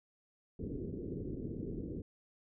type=low-pass noise; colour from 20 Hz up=white; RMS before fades=-41 dBFS; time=0.59-2.02 s; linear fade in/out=5 ms; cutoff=420 Hz; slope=48 dB/octave; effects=none